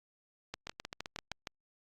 two click trains, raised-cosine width 0.2 ms, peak -23 / -21 dBFS, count 6 / 7, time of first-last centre 0.67-1.318 / 0.54-1.472 s, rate 7.72 / 6.44 Hz, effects Opus 48 kbps

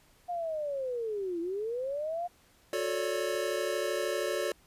sine linear two-way sweep, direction down then up, 716 to 329.6 to 716 Hz, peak -31 dBFS, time 0.28-2.28 s, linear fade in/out 20 ms, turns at 1.4 s
square chord, D major seventh, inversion first, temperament equal with one note detuned, 362.8 / 440 / 554.4 / 587.3 Hz, F#4 / A4 / C#5 / D5, -34 / 0 / 0 / 0 cents, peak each -36 dBFS, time 2.73-4.52 s, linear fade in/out 2 ms
effects pink hiss -63 dBFS RMS until 4.66 s + resampled to 32000 Hz

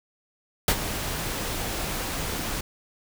pink noise with ADSR envelope, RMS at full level -18 dBFS, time 0.68-2.61 s, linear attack 3 ms, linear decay 64 ms, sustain -12 dB, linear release 5 ms, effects none

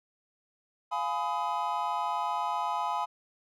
triangle chord, F half-diminished seventh, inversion none, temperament just, 698.5 / 838.1 / 1005.8 / 1257.2 Hz, F5 / Ab5 / Cb6 / Eb6, 0 / +16 / +31 / +18 cents, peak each -35 / -31 / -30 / -35 dBFS, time 0.91-3.06 s, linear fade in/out 20 ms, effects none

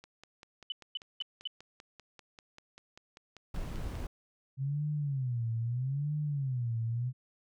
click train, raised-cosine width 0.2 ms, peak -33 dBFS, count 21, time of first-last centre 0.04-3.954 s, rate 5.11 Hz
sine tone bursts, 2995 Hz, F#7, 20 cents sharp, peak -33 dBFS, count 4, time 0.7-1.474 s, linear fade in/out 2 ms, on 21 ms, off 230 ms
brown noise, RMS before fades -37 dBFS, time 3.54-4.07 s, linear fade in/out 5 ms
sine tone with vibrato, 130.81 Hz, C3, in tune, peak -30 dBFS, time 4.57-7.13 s, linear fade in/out 50 ms, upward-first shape sine, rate 0.78 Hz, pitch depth 240 cents each way
effects none

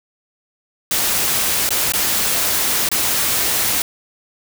white noise with dropouts, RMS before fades -18 dBFS, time 0.91-3.82 s, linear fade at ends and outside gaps 1 ms, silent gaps 1.691-1.706 / 1.921-1.936 / 2.889-2.915 s, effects none

